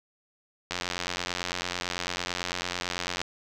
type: click train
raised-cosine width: 0.2 ms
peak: -12 dBFS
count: 224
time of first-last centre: 0.71-3.216 s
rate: 89 Hz
effects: none